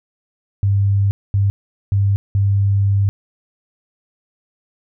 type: tone bursts at uneven times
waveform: sine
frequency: 99.5 Hz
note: G2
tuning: 26 cents sharp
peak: -12 dBFS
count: 4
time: 0.63-1.11 / 1.34-1.5 / 1.92-2.16 / 2.35-3.09 s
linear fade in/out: 0 ms
effects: none